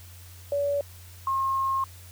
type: tone pair in turn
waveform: sine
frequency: 570 / 1073.2 Hz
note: C#5 / C6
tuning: +48 / +44 cents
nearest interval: major seventh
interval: 1096 cents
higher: second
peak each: -23 dBFS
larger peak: neither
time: 0.52-0.81 / 1.27-1.84 s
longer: second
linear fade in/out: 2 ms
effects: added 89 Hz sine -45 dBFS peak until 2.11 s + white hiss -51 dBFS RMS until 2.11 s